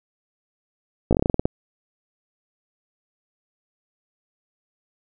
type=slowing click train; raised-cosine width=2 ms; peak=-5 dBFS; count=11; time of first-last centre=1.11-1.455 s; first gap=17 ms; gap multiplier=1.15; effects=none